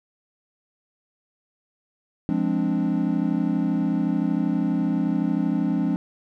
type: chord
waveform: triangle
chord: D half-diminished seventh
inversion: first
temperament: equal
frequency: 174.61 / 207.7 / 261.6 / 293.7 Hz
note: F3 / Ab3 / C4 / D4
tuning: 0 / 0 / 0 / 0 cents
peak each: -24 dBFS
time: 2.29-5.96 s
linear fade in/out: 0 ms
effects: none